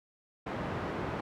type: band-pass noise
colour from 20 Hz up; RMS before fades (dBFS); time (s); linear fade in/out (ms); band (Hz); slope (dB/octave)
pink; -36; 0.46-1.21; 10; 100 to 1500; 12
effects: none